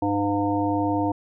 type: harmonic tone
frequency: 101.2 Hz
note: G#2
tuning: 44 cents flat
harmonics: 1 / 3 / 5 / 7 / 9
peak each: -30 / -23 / -31 / -28 / -28 dBFS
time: 0.02-1.12 s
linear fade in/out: 5 ms
effects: none